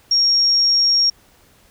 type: tone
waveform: sine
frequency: 5570 Hz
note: F8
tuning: 5 cents flat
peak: -12 dBFS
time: 0.11-1.1 s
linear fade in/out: 5 ms
effects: pink hiss -53 dBFS RMS until 1.7 s